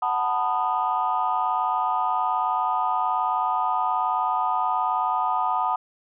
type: chord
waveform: sine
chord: B dominant seventh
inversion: second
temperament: just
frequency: 740.8 / 889 / 987.8 / 1234.7 Hz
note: F#5 / A5 / B5 / D#6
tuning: +2 / +18 / 0 / -14 cents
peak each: -26 dBFS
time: 0.02-5.76 s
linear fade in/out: 5 ms
effects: tanh soft clip ceiling -12 dBFS